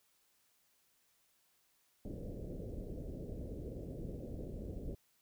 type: low-pass noise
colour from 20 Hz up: pink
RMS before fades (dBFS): -44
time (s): 2.05-4.95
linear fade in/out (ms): 2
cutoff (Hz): 570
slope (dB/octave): 48
effects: white hiss -74 dBFS RMS until 5.21 s